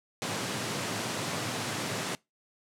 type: high-pass noise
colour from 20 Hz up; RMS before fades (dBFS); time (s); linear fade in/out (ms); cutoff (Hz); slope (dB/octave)
pink; -33; 0.22-2.15; 0; 100; 96
effects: noise-tail reverb RT60 0.2 s tail -23 dB re dry + low-pass 9000 Hz 12 dB/octave